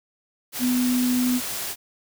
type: tone in noise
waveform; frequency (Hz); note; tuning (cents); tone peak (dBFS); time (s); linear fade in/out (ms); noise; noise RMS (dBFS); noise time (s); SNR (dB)
sine; 249.2; B3; +16; -19; 0.59-1.41; 50; white; -30; 0.52-1.76; +8
effects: none